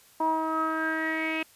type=tone with low-pass filter sweep; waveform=sawtooth; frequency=318.6 Hz; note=D#4; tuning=41 cents sharp; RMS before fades=-28 dBFS; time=0.2-1.43 s; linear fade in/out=5 ms; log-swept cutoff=900 to 2600 Hz; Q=8.6; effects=white hiss -57 dBFS RMS until 1.55 s + resampled to 32000 Hz